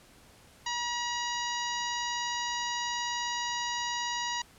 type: harmonic tone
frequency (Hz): 959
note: A#5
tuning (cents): +49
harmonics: 1 / 2 / 3 / 4 / 5 / 6 / 7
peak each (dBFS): -34 / -37 / -39 / -40 / -41 / -42 / -42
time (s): 0.66-4.42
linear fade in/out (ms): 5
effects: pink hiss -57 dBFS RMS until 4.58 s + low-pass 12000 Hz 12 dB/octave